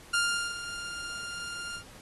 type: tone with ADSR envelope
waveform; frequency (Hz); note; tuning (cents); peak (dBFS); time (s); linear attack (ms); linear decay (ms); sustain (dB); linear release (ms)
sawtooth; 1401; F6; +5; -20; 0.13-1.84; 11; 400; -13; 89
effects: pink hiss -52 dBFS RMS until 2.01 s + AAC 32 kbps